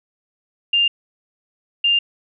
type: tone pair in turn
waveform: sine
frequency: 2800 / 2800 Hz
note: F7 / F7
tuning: +4 / +4 cents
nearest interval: unison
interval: 0 cents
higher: neither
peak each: -13 dBFS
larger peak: neither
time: 0.73-0.88 / 1.84-1.99 s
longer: neither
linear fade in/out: 5 ms
effects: none